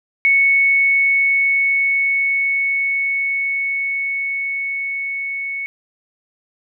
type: tone with level ramp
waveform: sine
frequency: 2213 Hz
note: C#7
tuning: 3 cents flat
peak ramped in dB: -10 to -22 dBFS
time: 0.25-5.66 s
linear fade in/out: 0 ms
effects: none